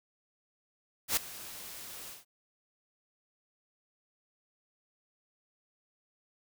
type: noise with ADSR envelope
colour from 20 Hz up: white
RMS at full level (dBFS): -26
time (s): 1.08-2.25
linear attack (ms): 89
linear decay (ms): 5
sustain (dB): -19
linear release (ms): 160
effects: none